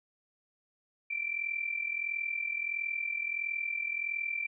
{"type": "tone with amplitude modulation", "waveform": "sine", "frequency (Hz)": 2349, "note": "D7", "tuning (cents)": 0, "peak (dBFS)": -28, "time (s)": [1.1, 4.47], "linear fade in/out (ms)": 10, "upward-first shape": "sine", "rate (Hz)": 41.5, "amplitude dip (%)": 75, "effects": []}